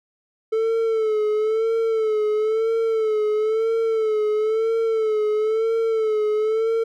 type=tone with vibrato; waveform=triangle; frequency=439 Hz; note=A4; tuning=4 cents flat; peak=-16 dBFS; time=0.52-6.84 s; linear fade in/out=10 ms; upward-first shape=sine; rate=1 Hz; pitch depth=59 cents each way; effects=none